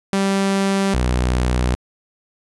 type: tone pair in turn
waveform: sawtooth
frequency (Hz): 195.5 / 61.94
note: G3 / B1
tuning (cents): -4 / +6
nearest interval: octave + minor sixth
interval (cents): 1990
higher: first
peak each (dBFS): -12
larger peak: neither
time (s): 0.13-0.94 / 0.94-1.75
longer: neither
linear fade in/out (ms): 0
effects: resampled to 24000 Hz